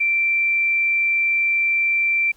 sine tone, 2349 Hz, D7, in tune, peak -16 dBFS, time 0-2.32 s, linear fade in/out 10 ms, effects pink hiss -56 dBFS RMS until 2.36 s

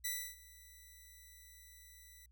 5% pulse tone with ADSR envelope, 1975.5 Hz, B6, in tune, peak -25 dBFS, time 0.04-2.26 s, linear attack 13 ms, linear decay 300 ms, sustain -22 dB, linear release 5 ms, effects added 60 Hz sine -62 dBFS peak until 2.31 s

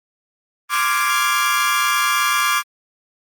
30% pulse chord, D half-diminished seventh, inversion third, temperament equal, 1046.5 / 1174.7 / 1396.9 / 1661.2 Hz, C6 / D6 / F6 / Ab6, 0 / 0 / 0 / 0 cents, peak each -21 / -16 / -21 / -20 dBFS, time 0.69-2.63 s, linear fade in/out 50 ms, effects Opus 24 kbps

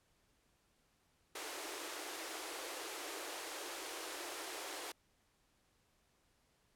pink high-pass noise, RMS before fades -45 dBFS, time 1.35-4.92 s, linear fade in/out 5 ms, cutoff 300 Hz, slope 96 dB/octave, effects pink hiss -75 dBFS RMS until 6.75 s + low-pass 12000 Hz 12 dB/octave

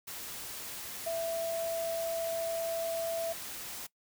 sine tone in noise, 664 Hz, E5, 12 cents sharp, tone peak -31 dBFS, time 1.06-3.33 s, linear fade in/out 10 ms, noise white, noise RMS -42 dBFS, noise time 0.07-3.87 s, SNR +8 dB, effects noise-tail reverb RT60 0.1 s tail -20 dB re dry

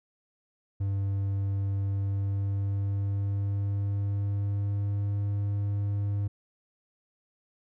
triangle tone with pitch glide, 98.6 to 101.31 Hz, G2 to G#2, +11 to -42 cents, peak -24 dBFS, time 0.8-6.28 s, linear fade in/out 10 ms, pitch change +47 cents, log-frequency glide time 1.82-5.22 s, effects none

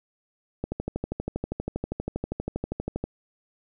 click train, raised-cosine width 2 ms, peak -15 dBFS, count 31, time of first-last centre 0.64-3.04 s, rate 12.5 Hz, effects none

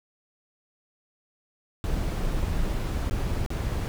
brown noise with dropouts, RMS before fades -27 dBFS, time 1.84-3.88 s, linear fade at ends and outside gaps 0 ms, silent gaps 3.097-3.11 / 3.462-3.504 s, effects none

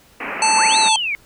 white band-pass noise, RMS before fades -27 dBFS, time 0.2-0.89 s, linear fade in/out 5 ms, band 180 to 2700 Hz, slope 96 dB/octave
harmonic tone, 880 Hz, A5, in tune, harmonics 1 / 3 / 5 / 7 / 9 / 10, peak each -15 / -20 / -22 / -23 / -25 / -25 dBFS, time 0.42-0.96 s, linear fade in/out 2 ms
sine linear two-way sweep, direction up then down, 820 to 4204 to 2153 Hz, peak -19 dBFS, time 0.57-1.15 s, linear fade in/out 0 ms, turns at 0.78 s
effects pink hiss -51 dBFS RMS until 1.25 s

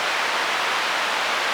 pink band-pass noise, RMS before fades -23 dBFS, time 0-1.53 s, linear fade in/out 0 ms, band 840 to 3100 Hz, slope 12 dB/octave, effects none

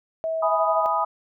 sine tone, 647 Hz, E5, 32 cents flat, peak -23 dBFS, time 0.24-0.86 s, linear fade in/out 0 ms
sine chord, E major seventh, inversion none, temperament equal, 659.3 / 830.6 / 987.8 / 1244.5 Hz, E5 / G#5 / B5 / D#6, 0 / 0 / 0 / 0 cents, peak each -28 / -26 / -25 / -24 dBFS, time 0.42-1.05 s, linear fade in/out 10 ms
effects none

